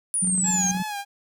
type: exponential sweep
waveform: sine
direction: down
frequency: 9880 to 6272 Hz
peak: -21 dBFS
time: 0.14-0.71 s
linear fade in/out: 0 ms
type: tone with tremolo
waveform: sine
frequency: 185 Hz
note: F#3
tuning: in tune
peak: -23 dBFS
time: 0.22-0.83 s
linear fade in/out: 10 ms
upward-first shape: square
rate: 19 Hz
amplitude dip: 45%
type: tone with vibrato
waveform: sawtooth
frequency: 830.6 Hz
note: G#5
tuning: in tune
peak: -25 dBFS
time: 0.43-1.05 s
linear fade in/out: 50 ms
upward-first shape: sine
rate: 3.1 Hz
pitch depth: 63 cents each way
effects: none